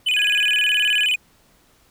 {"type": "tone with vibrato", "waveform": "triangle", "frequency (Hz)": 2731, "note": "F7", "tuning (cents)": -39, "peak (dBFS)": -15, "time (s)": [0.06, 1.16], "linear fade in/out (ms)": 10, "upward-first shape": "square", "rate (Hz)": 19, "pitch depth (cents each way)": 170}
{"type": "tone with pitch glide", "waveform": "sine", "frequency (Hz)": [1661.2, 1676.6], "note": ["G#6", "G#6"], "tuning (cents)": [0, 16], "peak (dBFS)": -23, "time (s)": [0.16, 1.06], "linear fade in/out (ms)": 10, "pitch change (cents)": 16, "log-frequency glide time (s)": [0.39, 0.56]}
{"effects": ["pink hiss -57 dBFS RMS until 1.9 s"]}